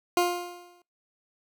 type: tone with exponential decay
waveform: 20% pulse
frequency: 352.5 Hz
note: F4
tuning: 16 cents sharp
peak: -14 dBFS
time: 0.17-0.82 s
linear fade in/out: 2 ms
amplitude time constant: 140 ms
effects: noise-tail reverb RT60 0.2 s tail -23 dB re dry